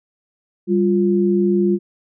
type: tone pair together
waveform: sine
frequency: 196.8 / 350.7 Hz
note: G3 / F4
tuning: +7 / +7 cents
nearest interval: minor seventh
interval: 1000 cents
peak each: -16 dBFS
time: 0.67-1.79 s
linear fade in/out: 50 ms
effects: none